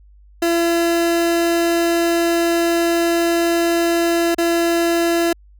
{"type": "tone with dropouts", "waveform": "30% pulse", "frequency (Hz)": 338.5, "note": "E4", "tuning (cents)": 46, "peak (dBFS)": -12, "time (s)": [0.42, 5.33], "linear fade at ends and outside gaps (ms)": 5, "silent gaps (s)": [4.347, 4.382], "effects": ["added 50 Hz sine -44 dBFS peak until 5.59 s"]}